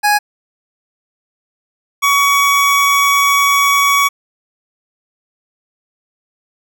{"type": "tone pair in turn", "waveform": "25% pulse", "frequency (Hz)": [830.6, 1127.1], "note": ["G#5", "C#6"], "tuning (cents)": [0, 28], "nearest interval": "perfect fourth", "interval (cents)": 528, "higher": "second", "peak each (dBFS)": -6, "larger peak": "neither", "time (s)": [[0.03, 0.19], [2.02, 4.09]], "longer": "second", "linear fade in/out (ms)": 20, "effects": []}